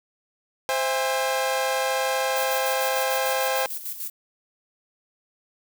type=chord; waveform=sawtooth; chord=C augmented; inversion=none; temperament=equal with one note detuned; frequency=523.3 / 659.3 / 811.2 Hz; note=C5 / E5 / G#5; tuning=0 / 0 / -41 cents; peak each=-21 / -27 / -23 dBFS; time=0.69-3.66 s; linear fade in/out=0 ms
type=noise with tremolo; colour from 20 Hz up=violet; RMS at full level=-31 dBFS; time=2.36-4.1 s; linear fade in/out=5 ms; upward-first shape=square; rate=6.7 Hz; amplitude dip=60%
effects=none